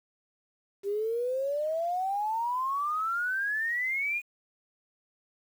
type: exponential sweep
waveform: sine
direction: up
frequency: 392 to 2480 Hz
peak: -27 dBFS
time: 0.83-4.22 s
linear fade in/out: 50 ms
effects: 9-bit